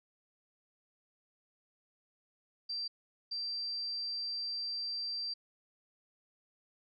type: tone bursts at uneven times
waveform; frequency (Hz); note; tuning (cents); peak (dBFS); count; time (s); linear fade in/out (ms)
sine; 4700; D8; +1; -35; 2; 2.69-2.88 / 3.31-5.34; 10
effects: none